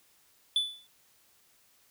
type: tone with exponential decay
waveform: triangle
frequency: 3477 Hz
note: A7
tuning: 21 cents flat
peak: -20 dBFS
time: 0.56-0.87 s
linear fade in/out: 2 ms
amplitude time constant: 66 ms
effects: white hiss -65 dBFS RMS until 1.9 s